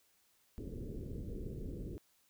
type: low-pass noise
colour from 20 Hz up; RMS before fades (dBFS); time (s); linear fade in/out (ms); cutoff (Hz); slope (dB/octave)
pink; -43; 0.58-1.98; 0; 470; 48
effects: white hiss -72 dBFS RMS until 2.29 s